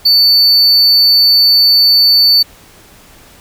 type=tone; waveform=triangle; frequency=4500 Hz; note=C#8; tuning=25 cents sharp; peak=-4 dBFS; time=0.05-2.43 s; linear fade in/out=10 ms; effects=pink hiss -41 dBFS RMS until 3.4 s